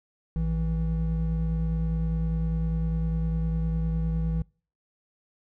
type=tone pair together; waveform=triangle; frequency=57.45 / 162.5 Hz; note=A#1 / E3; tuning=-25 / -24 cents; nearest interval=octave + tritone; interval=1801 cents; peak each=-25 dBFS; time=0.36-4.42 s; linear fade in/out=0 ms; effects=noise-tail reverb RT60 0.4 s tail -25 dB re dry